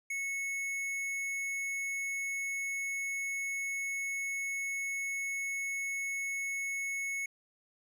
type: tone with hard clipping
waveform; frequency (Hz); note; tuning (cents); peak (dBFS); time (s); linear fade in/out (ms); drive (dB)
sine; 2200; C#7; -14; -35; 0.1-7.26; 5; 11
effects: none